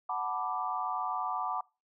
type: chord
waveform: sine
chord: B minor seventh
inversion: second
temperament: equal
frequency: 740 / 880 / 987.8 / 1174.7 Hz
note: F#5 / A5 / B5 / D6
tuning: 0 / 0 / 0 / 0 cents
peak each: -36 / -38 / -37 / -35 dBFS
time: 0.09-1.61 s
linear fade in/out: 5 ms
effects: noise-tail reverb RT60 0.3 s tail -24 dB re dry